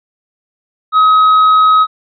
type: tone with tanh clipping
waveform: sine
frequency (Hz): 1270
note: D#6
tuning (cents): +35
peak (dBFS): -6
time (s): 0.92-1.87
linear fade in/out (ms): 50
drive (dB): 4
effects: resampled to 11025 Hz